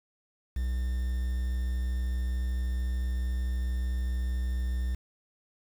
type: tone with quantisation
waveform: triangle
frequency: 62.3 Hz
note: B1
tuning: 16 cents sharp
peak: -25 dBFS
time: 0.56-4.95 s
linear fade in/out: 5 ms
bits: 8
effects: none